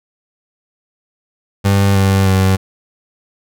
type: tone with pitch steps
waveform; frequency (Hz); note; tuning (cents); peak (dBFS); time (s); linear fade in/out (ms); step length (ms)
30% pulse; 99 / 97.07 / 95.19; G2 / G2 / F#2; +18 / -16 / +50; -7; 1.64-2.57; 20; 310
effects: none